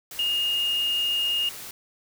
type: tone in noise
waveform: sine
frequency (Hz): 2843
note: F7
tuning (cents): +30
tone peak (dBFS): -22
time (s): 0.19-1.49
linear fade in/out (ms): 2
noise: white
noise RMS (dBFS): -39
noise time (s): 0.11-1.71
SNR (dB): +14
effects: none